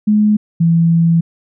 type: tone pair in turn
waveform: sine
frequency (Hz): 211.1 / 166.73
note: G#3 / E3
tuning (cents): +29 / +20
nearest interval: major third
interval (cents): 409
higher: first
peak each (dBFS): -8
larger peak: neither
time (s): 0.07-0.37 / 0.6-1.21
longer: second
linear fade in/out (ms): 10
effects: none

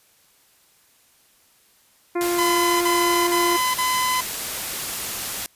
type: harmonic tone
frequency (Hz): 348.8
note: F4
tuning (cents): -2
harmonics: 1 / 2 / 3 / 4 / 5 / 6 / 7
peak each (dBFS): -21 / -30 / -31 / -36 / -40 / -37 / -43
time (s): 2.15-3.57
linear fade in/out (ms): 10
type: noise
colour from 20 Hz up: white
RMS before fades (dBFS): -28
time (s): 2.21-5.46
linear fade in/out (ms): 0
type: tone bursts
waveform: sawtooth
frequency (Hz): 1013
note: B5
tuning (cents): +44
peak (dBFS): -16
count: 4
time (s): 2.38-4.211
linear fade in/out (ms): 10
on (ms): 430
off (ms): 37
effects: white hiss -58 dBFS RMS until 5.55 s + resampled to 32000 Hz

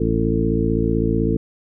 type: harmonic tone with a mistuned harmonic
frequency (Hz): 55.8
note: A1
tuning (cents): +25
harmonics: 1 / 2 / 3 / 4 / 5 / 6 / 8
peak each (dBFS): -24 / -24 / -24 / -24 / -24 / -24 / -24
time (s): 0-1.37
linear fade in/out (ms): 5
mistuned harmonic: 1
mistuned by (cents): -34
effects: none

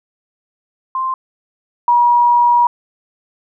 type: tone pair in turn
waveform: sine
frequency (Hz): 1046.5 / 959.6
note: C6 / A#5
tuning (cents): 0 / +50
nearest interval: major second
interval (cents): 150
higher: first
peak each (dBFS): -16 / -8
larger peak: second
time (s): 0.95-1.14 / 1.88-2.67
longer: second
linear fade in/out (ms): 2
effects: none

